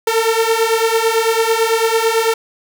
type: beating tone pair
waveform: sawtooth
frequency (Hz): 447.2 / 456.2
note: A4 / A#4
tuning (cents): +28 / -37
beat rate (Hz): 9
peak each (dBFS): -12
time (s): 0.07-2.34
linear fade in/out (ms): 5
effects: none